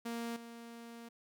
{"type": "tone with level steps", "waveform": "sawtooth", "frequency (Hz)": 233.1, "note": "A#3", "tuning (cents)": 0, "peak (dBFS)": [-34, -44], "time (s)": [0.05, 1.09], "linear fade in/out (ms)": 10, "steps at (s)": 0.36, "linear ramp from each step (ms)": 5, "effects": []}